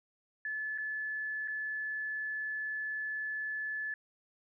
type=tone with dropouts; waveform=sine; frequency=1728 Hz; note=A6; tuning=32 cents flat; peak=-34 dBFS; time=0.45-3.94 s; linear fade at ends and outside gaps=2 ms; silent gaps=0.778-0.783 / 1.476-1.481 s; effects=none